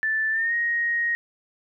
sine tone with pitch glide, 1760 to 1875.5 Hz, A6 to A#6, 0 to +10 cents, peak -21 dBFS, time 0.03-1.15 s, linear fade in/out 0 ms, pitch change +110 cents, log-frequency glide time 0.31-0.54 s, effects none

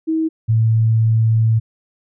sine tone pair in turn, 320 / 112.06 Hz, D#4 / A2, +49 / +32 cents, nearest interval octave + tritone, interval 1817 cents, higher first, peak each -15 / -11 dBFS, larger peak second, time 0.07-0.29 / 0.48-1.6 s, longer second, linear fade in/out 20 ms, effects none

